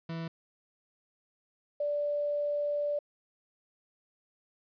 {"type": "tone pair in turn", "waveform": ["40% pulse", "sine"], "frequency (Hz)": [164.81, 584.3], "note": ["E3", "D5"], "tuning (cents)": [0, -9], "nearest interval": "octave + minor seventh", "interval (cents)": 2191, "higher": "second", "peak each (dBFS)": [-34, -28], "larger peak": "second", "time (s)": [[0.09, 0.28], [1.8, 2.99]], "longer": "second", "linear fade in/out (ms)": 5, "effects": ["resampled to 11025 Hz", "11-bit"]}